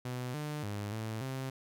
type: tone with pitch steps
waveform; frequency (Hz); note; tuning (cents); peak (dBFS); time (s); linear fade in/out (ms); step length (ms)
sawtooth; 125.2 / 149.9 / 102.8 / 110.2 / 132.2; B2 / D3 / G#2 / A2 / C3; +24 / +36 / -17 / +3 / +18; -32; 0.05-1.5; 5; 290
effects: none